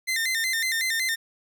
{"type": "tone with vibrato", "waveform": "sawtooth", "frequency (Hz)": 1935, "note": "B6", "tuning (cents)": -36, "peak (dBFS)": -20, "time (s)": [0.07, 1.16], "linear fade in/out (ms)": 20, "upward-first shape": "square", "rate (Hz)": 5.4, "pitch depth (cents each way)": 110, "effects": []}